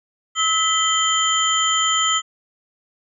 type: tone cluster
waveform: sine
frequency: 1294 / 1994 / 3123 / 7070 Hz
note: E6 / B6 / G7 / A8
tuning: -32 / +16 / -7 / +7 cents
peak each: -20 / -26 / -20 / -23 dBFS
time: 0.35-2.22 s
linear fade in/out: 50 ms
effects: none